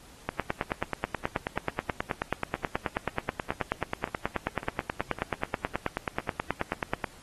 two click trains, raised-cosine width 0.5 ms, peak -22 / -12 dBFS, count 4 / 64, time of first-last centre 3.52-5.187 / 0.29-7.042 s, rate 1.8 / 9.33 Hz, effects pink hiss -53 dBFS RMS until 7.22 s + AAC 32 kbps

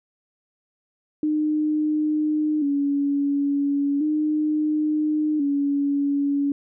sine tone with vibrato, 293.7 Hz, D4, in tune, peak -19 dBFS, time 1.23-6.52 s, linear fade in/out 2 ms, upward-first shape square, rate 0.36 Hz, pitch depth 64 cents each way, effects none

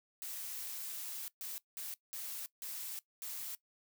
blue noise bursts at uneven times, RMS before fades -43 dBFS, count 6, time 0.22-1.28 / 1.41-1.58 / 1.77-1.94 / 2.13-2.46 / 2.62-2.99 / 3.22-3.55 s, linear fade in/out 0 ms, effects noise-tail reverb RT60 0.1 s tail -19 dB re dry

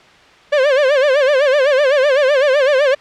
45% pulse tone with vibrato, 554.4 Hz, C#5, in tune, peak -10 dBFS, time 0.52-2.95 s, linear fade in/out 10 ms, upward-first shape sine, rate 7.9 Hz, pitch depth 140 cents each way, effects white hiss -44 dBFS RMS until 3 s + low-pass 3000 Hz 12 dB/octave

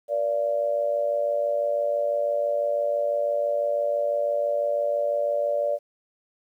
sine tone with amplitude modulation, 580 Hz, D5, 22 cents flat, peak -18 dBFS, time 0.08-5.79 s, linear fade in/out 50 ms, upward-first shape sine, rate 106 Hz, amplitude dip 75%, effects 10-bit

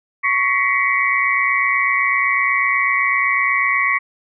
sine tone cluster, 1114 / 1933 / 2061 / 2254 Hz, C#6 / B6 / C7 / C#7, +8 / -38 / -27 / +28 cents, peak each -20 dBFS, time 0.23-3.99 s, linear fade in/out 20 ms, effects none

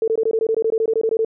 sine tone bursts, 446.3 Hz, A4, 25 cents sharp, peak -15 dBFS, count 16, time 0.02-1.248 s, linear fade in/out 2 ms, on 58 ms, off 20 ms, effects none

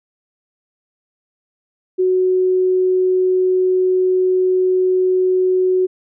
sine tone, 370 Hz, F#4, in tune, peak -12 dBFS, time 1.98-5.87 s, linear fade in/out 20 ms, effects none

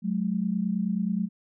sine tone pair together, 185 / 214.4 Hz, F#3 / A3, 0 / -45 cents, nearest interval minor third, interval 255 cents, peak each -27 dBFS, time 0.02-1.29 s, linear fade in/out 50 ms, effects none

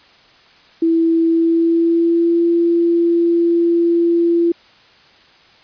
sine tone with pitch glide, 329.6 to 339.7 Hz, E4 to F4, 0 to -48 cents, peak -11 dBFS, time 0.82-4.52 s, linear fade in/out 5 ms, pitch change +52 cents, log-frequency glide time 1.27-2.46 s, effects white hiss -48 dBFS RMS until 5.63 s + resampled to 11025 Hz

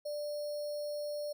sine tone with sample-and-hold, 590 Hz, D5, 8 cents sharp, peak -35 dBFS, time 0.05-1.33 s, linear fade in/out 10 ms, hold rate 4900 Hz, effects none

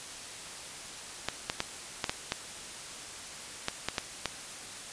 clicks, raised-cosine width 0.2 ms, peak -11 dBFS, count 10, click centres 1.286 / 1.499 / 1.604 / 2.042 / 2.095 / 2.321 / 3.684 / 3.886 / 3.982 / 4.257 s, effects white hiss -43 dBFS RMS until 4.92 s + resampled to 22050 Hz

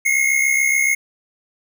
square tone pair together, 2112 / 2179 Hz, C7 / C#7, +16 / -30 cents, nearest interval minor second, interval 54 cents, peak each -20 / -17 dBFS, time 0.05-0.95 s, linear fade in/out 10 ms, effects none

